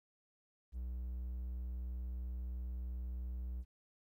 triangle tone, 61.5 Hz, B1, 7 cents flat, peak -37 dBFS, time 0.72-3.65 s, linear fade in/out 50 ms, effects 13-bit

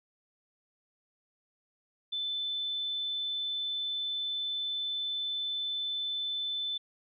sine tone, 3520 Hz, A7, in tune, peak -31 dBFS, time 2.12-6.78 s, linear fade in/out 10 ms, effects none

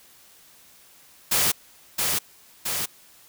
white noise with echo, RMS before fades -21 dBFS, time 1.31-1.52 s, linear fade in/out 10 ms, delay 670 ms, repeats 2, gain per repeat -3 dB, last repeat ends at 2.86 s, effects white hiss -53 dBFS RMS until 3.28 s

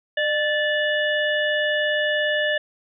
harmonic tone with a mistuned harmonic, 583 Hz, D5, 13 cents flat, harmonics 1 / 3 / 5 / 6, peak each -23 / -22 / -29 / -33 dBFS, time 0.17-2.58 s, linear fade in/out 5 ms, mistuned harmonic 1, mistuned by +58 cents, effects none

